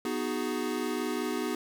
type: chord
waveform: square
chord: G# minor seventh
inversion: first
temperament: equal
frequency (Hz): 246.9 / 311.1 / 370 / 415.3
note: B3 / D#4 / F#4 / G#4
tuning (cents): 0 / 0 / 0 / 0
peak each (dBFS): -35 / -36 / -36 / -37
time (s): 0.05-1.55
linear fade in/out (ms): 2
effects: none